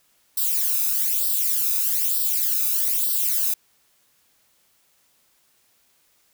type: noise with flanger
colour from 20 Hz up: violet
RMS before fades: -22 dBFS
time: 0.37-3.54 s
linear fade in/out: 5 ms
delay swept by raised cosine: 0.22 to 0.81 ms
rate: 1.1 Hz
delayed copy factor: +0.8
effects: white hiss -63 dBFS RMS until 6.33 s